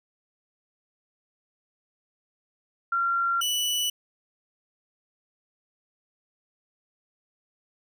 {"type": "tone pair in turn", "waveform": ["sine", "sawtooth"], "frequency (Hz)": [1376, 2963], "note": ["F6", "F#7"], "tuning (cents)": [-26, 2], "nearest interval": "octave + minor second", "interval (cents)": 1328, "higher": "second", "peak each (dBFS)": [-22, -21], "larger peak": "second", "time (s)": [[2.92, 3.41], [3.41, 3.9]], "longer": "neither", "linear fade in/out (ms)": 5, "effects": []}